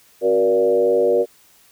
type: tone with frequency modulation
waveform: sine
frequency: 475.3 Hz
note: A#4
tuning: 34 cents sharp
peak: -13 dBFS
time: 0.21-1.26 s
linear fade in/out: 50 ms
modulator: 103 Hz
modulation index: 1.1
effects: white hiss -53 dBFS RMS until 1.71 s